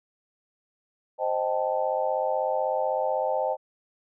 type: chord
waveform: sine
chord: A half-diminished seventh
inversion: first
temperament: equal with one note detuned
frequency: 523.3 / 619.4 / 784 / 880 Hz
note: C5 / Eb5 / G5 / A5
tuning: 0 / -8 / 0 / 0 cents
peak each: -28 / -28 / -30 / -31 dBFS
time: 1.18-3.57 s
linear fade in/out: 50 ms
effects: none